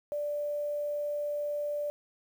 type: tone with quantisation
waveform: sine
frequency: 587 Hz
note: D5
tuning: 1 cent flat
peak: -30 dBFS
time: 0.12-1.9 s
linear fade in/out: 0 ms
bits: 9
effects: none